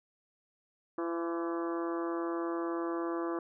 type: harmonic tone with a mistuned harmonic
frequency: 168.7 Hz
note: E3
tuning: 40 cents sharp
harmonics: 2 / 3 / 4 / 5 / 6 / 7 / 8 / 9 / 10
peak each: -33 / -41 / -43 / -48 / -44 / -42 / -50 / -52 / -54 dBFS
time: 0.98-3.39 s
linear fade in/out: 2 ms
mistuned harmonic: 7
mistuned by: -25 cents
effects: none